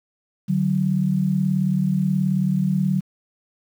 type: tone pair together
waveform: sine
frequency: 149.2 / 187.81 Hz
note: D3 / F#3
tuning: +28 / +26 cents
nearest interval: major third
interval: 398 cents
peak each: -22 / -19 dBFS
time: 0.48-3.01 s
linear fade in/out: 20 ms
effects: 8-bit